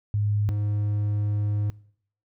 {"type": "tone pair in turn", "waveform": ["sine", "triangle"], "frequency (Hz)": [103.83, 103.83], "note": ["G#2", "G#2"], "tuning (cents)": [0, 0], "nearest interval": "unison", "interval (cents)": 0, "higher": "neither", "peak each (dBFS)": -21, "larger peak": "neither", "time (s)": [[0.14, 0.49], [0.49, 1.7]], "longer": "second", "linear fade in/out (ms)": 0, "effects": ["noise-tail reverb RT60 0.6 s tail -22 dB re dry"]}